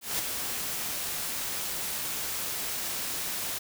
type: noise with ADSR envelope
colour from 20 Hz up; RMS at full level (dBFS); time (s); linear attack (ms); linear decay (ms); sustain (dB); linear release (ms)
white; -28; 0.01-3.59; 180; 8; -5; 15
effects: none